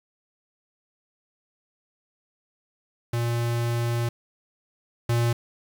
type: tone pair in turn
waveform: square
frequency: 118.1 / 118.1 Hz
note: A#2 / A#2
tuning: +23 / +23 cents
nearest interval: unison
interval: 0 cents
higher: neither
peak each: -24 / -21 dBFS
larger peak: second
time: 3.13-4.09 / 5.09-5.33 s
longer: first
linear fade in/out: 5 ms
effects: 8-bit